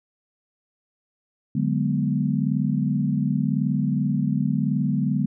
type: chord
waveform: sine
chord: G# half-diminished seventh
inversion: second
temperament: equal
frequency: 146.83 / 185 / 207.7 / 246.9 Hz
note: D3 / F#3 / G#3 / B3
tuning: 0 / 0 / 0 / 0 cents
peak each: -24 / -27 / -25 / -26 dBFS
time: 1.55-5.26 s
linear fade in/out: 5 ms
effects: none